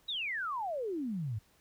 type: exponential sweep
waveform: sine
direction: down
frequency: 3936 to 98.9 Hz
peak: -33 dBFS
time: 0.08-1.39 s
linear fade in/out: 10 ms
effects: pink hiss -67 dBFS RMS until 1.6 s